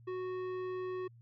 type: tone with tanh clipping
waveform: triangle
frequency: 368.9 Hz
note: F#4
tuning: 5 cents flat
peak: -38 dBFS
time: 0.07-1.08 s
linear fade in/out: 10 ms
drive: 17 dB
effects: added 117 Hz sine -55 dBFS peak until 1.21 s